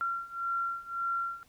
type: beating tone pair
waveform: sine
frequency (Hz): 1370 / 1371.8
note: F6 / F6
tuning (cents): -34 / -31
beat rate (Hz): 1.8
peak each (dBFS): -35 / -33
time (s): 0.01-1.43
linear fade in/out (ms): 0
effects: pink hiss -64 dBFS RMS until 1.48 s